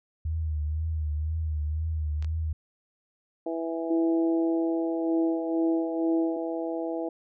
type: tone with vibrato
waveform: sine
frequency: 77.78 Hz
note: D#2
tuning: in tune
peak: -26 dBFS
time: 0.25-2.53 s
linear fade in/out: 5 ms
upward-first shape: triangle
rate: 2 Hz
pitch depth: 75 cents each way
type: clicks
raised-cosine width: 0.2 ms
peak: -28 dBFS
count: 2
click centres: 2.225 / 2.246 s
type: harmonic tone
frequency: 164.81 Hz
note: E3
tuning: in tune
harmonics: 2 / 3 / 4 / 5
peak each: -31 / -34 / -34 / -41 dBFS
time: 3.46-7.09 s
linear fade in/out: 5 ms
type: tone with pitch glide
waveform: sine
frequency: 330 to 327.5 Hz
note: E4 to E4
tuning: +2 to -11 cents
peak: -25 dBFS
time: 3.9-6.37 s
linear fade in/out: 10 ms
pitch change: -13 cents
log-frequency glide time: 4.96-5.07 s
effects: none